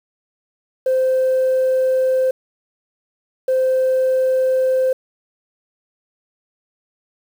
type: tone pair in turn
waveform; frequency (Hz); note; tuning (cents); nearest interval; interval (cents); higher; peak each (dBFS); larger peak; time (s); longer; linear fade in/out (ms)
sine; 519 / 519; C5 / C5; -14 / -14; unison; 0; neither; -12; neither; 0.86-2.31 / 3.48-4.93; neither; 5
effects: tanh soft clip ceiling -11 dBFS + 7-bit